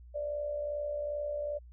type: tone with amplitude modulation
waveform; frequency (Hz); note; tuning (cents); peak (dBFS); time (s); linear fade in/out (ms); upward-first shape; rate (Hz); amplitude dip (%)
sine; 587.3; D5; 0; -30; 0.14-1.59; 20; sine; 62.5; 50
effects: added 60 Hz sine -49 dBFS peak until 1.72 s